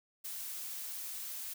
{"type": "noise", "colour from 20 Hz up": "blue", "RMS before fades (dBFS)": -42, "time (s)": [0.24, 1.54], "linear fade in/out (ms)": 10, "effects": []}